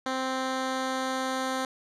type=tone with low-pass filter sweep; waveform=10% pulse; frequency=261.4 Hz; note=C4; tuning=1 cent flat; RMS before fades=-30 dBFS; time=0.06-1.65 s; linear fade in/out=2 ms; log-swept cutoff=6000 to 9400 Hz; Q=0.73; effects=none